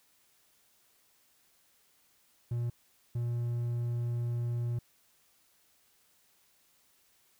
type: tone pair in turn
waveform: triangle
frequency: 119.3 / 119.3 Hz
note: A#2 / A#2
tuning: +41 / +41 cents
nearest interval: unison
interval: 0 cents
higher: neither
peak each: -28 dBFS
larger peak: neither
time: 2.51-2.7 / 3.15-4.79 s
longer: second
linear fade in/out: 5 ms
effects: white hiss -68 dBFS RMS until 7.39 s